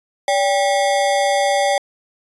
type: ring-modulated tone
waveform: square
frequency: 684 Hz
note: F5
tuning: 36 cents flat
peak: -12 dBFS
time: 0.28-1.78 s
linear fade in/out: 2 ms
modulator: 112 Hz
effects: resampled to 24000 Hz